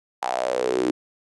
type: tone with high-pass filter sweep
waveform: sawtooth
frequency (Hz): 62.6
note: B1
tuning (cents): +24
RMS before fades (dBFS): -24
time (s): 0.22-0.91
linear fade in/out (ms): 5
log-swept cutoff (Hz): 830 to 310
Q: 6.8
effects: resampled to 22050 Hz